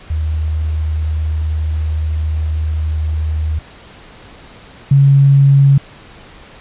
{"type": "tone pair in turn", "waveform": "sine", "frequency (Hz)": [77.78, 138.59], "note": ["D#2", "C#3"], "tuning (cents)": [0, 0], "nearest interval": "minor seventh", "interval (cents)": 1000, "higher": "second", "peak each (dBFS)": [-14, -5], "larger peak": "second", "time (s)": [[0.1, 3.59], [4.91, 5.78]], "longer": "first", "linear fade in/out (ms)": 5, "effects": ["pink hiss -39 dBFS RMS until 6.6 s", "resampled to 8000 Hz"]}